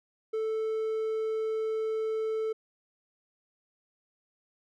triangle tone, 440 Hz, A4, in tune, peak -26 dBFS, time 0.33-2.53 s, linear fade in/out 10 ms, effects none

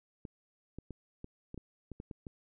clicks, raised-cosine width 3 ms, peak -30 dBFS, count 10, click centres 0.252 / 0.786 / 0.907 / 1.244 / 1.544 / 1.577 / 1.917 / 2.001 / 2.112 / 2.268 s, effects none

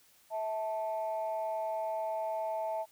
sine tone pair together, 649.7 / 879 Hz, E5 / A5, -25 / -2 cents, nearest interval perfect fourth, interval 523 cents, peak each -33 / -35 dBFS, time 0.3-2.86 s, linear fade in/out 50 ms, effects tanh soft clip ceiling -26 dBFS + white hiss -64 dBFS RMS until 2.91 s

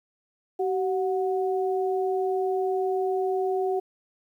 sine tone pair together, 380.7 / 733 Hz, F#4 / F#5, +49 / -16 cents, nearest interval major seventh, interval 1135 cents, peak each -24 / -29 dBFS, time 0.59-3.8 s, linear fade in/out 10 ms, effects 10-bit

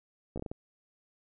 slowing click train, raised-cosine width 2 ms, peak -24 dBFS, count 6, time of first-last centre 0.36-0.515 s, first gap 15 ms, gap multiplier 1.37, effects none

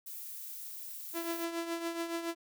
violet noise, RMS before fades -44 dBFS, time 0.06-1.45 s, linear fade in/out 10 ms
sawtooth tone with tremolo, 335.5 Hz, E4, 31 cents sharp, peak -28 dBFS, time 1.13-2.35 s, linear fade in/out 50 ms, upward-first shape triangle, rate 7.1 Hz, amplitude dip 65%
effects none

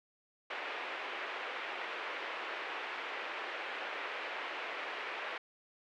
white band-pass noise, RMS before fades -41 dBFS, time 0.5-5.38 s, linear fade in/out 5 ms, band 380 to 2600 Hz, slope 24 dB/octave, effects none

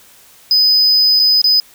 triangle tone with dropouts, 5010 Hz, D#8, 11 cents sharp, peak -7 dBFS, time 0.51-1.6 s, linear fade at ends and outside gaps 1 ms, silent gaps 1.194-1.198 / 1.416-1.442 s, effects white hiss -45 dBFS RMS until 1.74 s

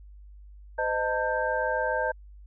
sine tone cluster, 511 / 618 / 898 / 1574 Hz, C5 / D#5 / A5 / G6, -41 / -12 / +35 / +7 cents, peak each -30 dBFS, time 0.78-2.12 s, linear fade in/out 10 ms, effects added 50 Hz sine -45 dBFS peak until 2.46 s

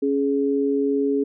sine tone pair together, 277.2 / 419.5 Hz, C#4 / G#4, 0 / +17 cents, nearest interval perfect fifth, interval 717 cents, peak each -21 dBFS, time 0.02-1.24 s, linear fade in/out 10 ms, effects none

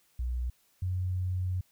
sine tone pair in turn, 61.2 / 91.7 Hz, B1 / F#2, -15 / -15 cents, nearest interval perfect fifth, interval 700 cents, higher second, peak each -29 / -28 dBFS, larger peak second, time 0.19-0.5 / 0.82-1.61 s, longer second, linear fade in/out 5 ms, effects white hiss -68 dBFS RMS until 1.71 s

